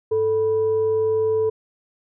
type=tone with frequency modulation; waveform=sine; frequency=440 Hz; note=A4; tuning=in tune; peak=-17 dBFS; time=0.11-1.5 s; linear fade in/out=10 ms; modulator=542 Hz; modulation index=0.23; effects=none